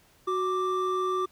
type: tone pair together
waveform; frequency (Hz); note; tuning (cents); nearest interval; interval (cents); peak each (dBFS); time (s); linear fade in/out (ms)
triangle; 370 / 1176.3; F#4 / D6; 0 / +2; octave + minor sixth; 2002; -26; 0.27-1.26; 10
effects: pink hiss -61 dBFS RMS until 1.31 s